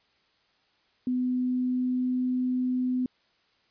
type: tone with pitch glide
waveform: sine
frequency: 251.2 to 252.7 Hz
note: B3 to B3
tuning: +30 to +40 cents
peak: -24 dBFS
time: 1.07-3.06 s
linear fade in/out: 2 ms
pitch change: +10 cents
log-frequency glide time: 1.2-2.22 s
effects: white hiss -67 dBFS RMS until 3.7 s + resampled to 11025 Hz